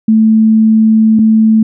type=tone pair in turn; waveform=sine; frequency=220 / 220 Hz; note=A3 / A3; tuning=0 / 0 cents; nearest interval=unison; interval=0 cents; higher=neither; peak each=-4 dBFS; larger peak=neither; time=0.08-1.19 / 1.19-1.63 s; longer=first; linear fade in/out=5 ms; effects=none